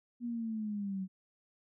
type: linear sweep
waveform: sine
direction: down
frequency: 242.3 to 185.7 Hz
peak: -34 dBFS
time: 0.2-1.08 s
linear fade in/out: 50 ms
effects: none